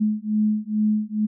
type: beating tone pair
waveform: sine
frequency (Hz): 212.1 / 214.4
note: G#3 / A3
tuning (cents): +37 / -45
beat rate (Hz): 2.3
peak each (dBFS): -22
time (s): 0-1.27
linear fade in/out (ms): 20
effects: none